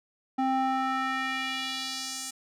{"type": "tone with band-pass filter sweep", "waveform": "square", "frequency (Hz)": 263.2, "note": "C4", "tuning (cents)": 10, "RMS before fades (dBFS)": -30, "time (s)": [0.38, 2.31], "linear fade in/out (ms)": 10, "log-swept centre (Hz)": [610, 7800], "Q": 1.7, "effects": []}